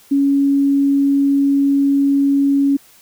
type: tone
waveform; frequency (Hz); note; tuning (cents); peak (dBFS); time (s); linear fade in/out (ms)
sine; 278.8; C#4; +10; -11; 0.11-2.77; 10
effects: white hiss -48 dBFS RMS until 3.01 s